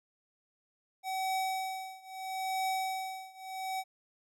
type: tone with tremolo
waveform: square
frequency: 759 Hz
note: F#5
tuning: 44 cents sharp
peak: -30 dBFS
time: 1.03-3.84 s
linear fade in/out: 50 ms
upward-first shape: triangle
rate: 0.76 Hz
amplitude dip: 95%
effects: none